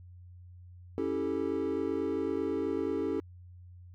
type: chord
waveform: triangle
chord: A dominant seventh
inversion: first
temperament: equal with one note detuned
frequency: 277.2 / 327.4 / 392 / 440 Hz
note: C#4 / E4 / G4 / A4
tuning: 0 / -12 / 0 / 0 cents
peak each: -33 dBFS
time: 0.98-3.2 s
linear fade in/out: 0 ms
effects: added 89 Hz sine -48 dBFS peak until 3.94 s